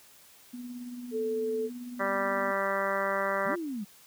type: tone with tremolo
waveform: sine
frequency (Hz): 245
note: B3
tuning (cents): -14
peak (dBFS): -36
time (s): 0.53-2.52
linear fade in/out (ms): 10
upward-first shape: sine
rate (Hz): 18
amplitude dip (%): 35
type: tone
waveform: sine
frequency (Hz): 440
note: A4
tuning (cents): 0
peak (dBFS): -28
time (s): 1.11-1.7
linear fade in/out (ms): 50
type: harmonic tone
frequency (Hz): 196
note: G3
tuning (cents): 0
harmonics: 1 / 2 / 3 / 4 / 5 / 6 / 7 / 8 / 9 / 10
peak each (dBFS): -41 / -38 / -31 / -41 / -36 / -34 / -37 / -37 / -39 / -37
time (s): 1.99-3.56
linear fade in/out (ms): 20
type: linear two-way sweep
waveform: sine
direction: up then down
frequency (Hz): 147.7 to 360 to 189.2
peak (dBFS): -32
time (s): 3.45-3.85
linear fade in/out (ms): 20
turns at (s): 3.55
effects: white hiss -56 dBFS RMS until 4.06 s + high-pass 60 Hz 12 dB/octave